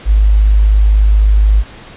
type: tone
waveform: sine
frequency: 51.91 Hz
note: G#1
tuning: in tune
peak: -5 dBFS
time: 0.05-1.64 s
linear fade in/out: 50 ms
effects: pink hiss -35 dBFS RMS until 1.96 s + resampled to 8000 Hz